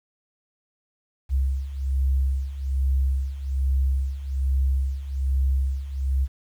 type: beating tone pair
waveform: sine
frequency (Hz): 66.1 / 67.3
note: C2 / C2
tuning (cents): +18 / +49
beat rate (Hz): 1.2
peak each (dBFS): -26 / -22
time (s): 1.29-6.28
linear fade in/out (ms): 50
effects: 9-bit